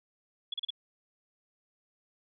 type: tone bursts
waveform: sine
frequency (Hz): 3392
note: G#7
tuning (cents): +36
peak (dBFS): -31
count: 4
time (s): 0.52-0.705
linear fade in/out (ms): 5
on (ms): 20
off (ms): 35
effects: none